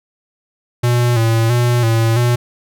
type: tone with vibrato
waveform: square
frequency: 117.3 Hz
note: A#2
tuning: 11 cents sharp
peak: -12 dBFS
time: 0.83-2.36 s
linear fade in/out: 10 ms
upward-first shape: square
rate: 1.5 Hz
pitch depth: 55 cents each way
effects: none